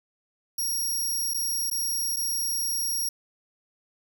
10% pulse tone with dropouts, 5610 Hz, F8, 7 cents sharp, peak -20 dBFS, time 0.58-3.09 s, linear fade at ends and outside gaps 5 ms, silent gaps 1.337-1.343 / 1.701-1.712 / 2.162-2.167 s, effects none

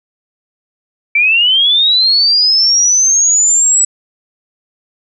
sine linear sweep, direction up, 2300 to 7890 Hz, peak -7 dBFS, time 1.15-3.85 s, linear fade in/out 5 ms, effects none

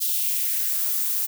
violet noise with high-pass filter sweep, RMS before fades -24 dBFS, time 0-1.27 s, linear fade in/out 20 ms, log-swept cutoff 3700 to 670 Hz, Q 2.2, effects none

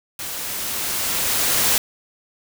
white noise with level ramp, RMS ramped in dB -30 to -17 dBFS, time 0.19-1.78 s, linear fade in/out 2 ms, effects none

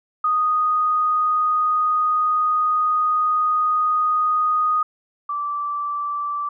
sine tone pair in turn, 1241 / 1165.9 Hz, D#6 / D6, -5 / -13 cents, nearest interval minor second, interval 108 cents, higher first, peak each -16 / -22 dBFS, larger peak first, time 0.24-4.83 / 5.29-6.49 s, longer first, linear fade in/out 5 ms, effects none

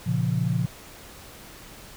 sine chord, Bb minor, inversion none, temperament equal with one note detuned, 116.54 / 138.59 / 172.51 Hz, Bb2 / Db3 / F3, 0 / 0 / -21 cents, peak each -26 dBFS, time 0.06-0.66 s, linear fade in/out 10 ms, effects pink hiss -45 dBFS RMS until 1.96 s

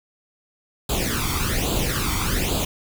pink noise with flanger, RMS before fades -23 dBFS, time 0.89-2.65 s, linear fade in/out 5 ms, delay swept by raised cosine 0.26 to 0.9 ms, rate 1.2 Hz, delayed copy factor +0.75, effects none

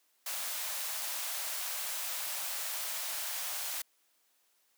white high-pass noise, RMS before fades -37 dBFS, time 0.26-3.82 s, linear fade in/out 5 ms, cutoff 550 Hz, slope 48 dB/octave, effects white hiss -72 dBFS RMS until 4.77 s + high-pass 300 Hz 12 dB/octave

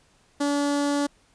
sawtooth tone with notch filter, 286.8 Hz, D4, 41 cents flat, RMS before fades -24 dBFS, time 0.4-1.07 s, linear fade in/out 10 ms, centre 2400 Hz, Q 1.5, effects pink hiss -61 dBFS RMS until 1.34 s + resampled to 22050 Hz

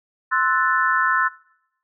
sine chord, F# half-diminished seventh, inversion second, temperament equal, 1046.5 / 1318.5 / 1480 / 1760 Hz, C6 / E6 / F#6 / A6, 0 / 0 / 0 / 0 cents, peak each -22 dBFS, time 0.31-1.29 s, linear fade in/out 20 ms, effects noise-tail reverb RT60 0.8 s tail -23 dB re dry

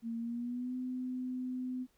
sine tone with pitch glide, 230 to 253.7 Hz, A#3 to B3, -23 to +47 cents, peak -35 dBFS, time 0.02-1.87 s, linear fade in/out 50 ms, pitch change +170 cents, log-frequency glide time 0.17-0.75 s, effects pink hiss -73 dBFS RMS until 1.97 s

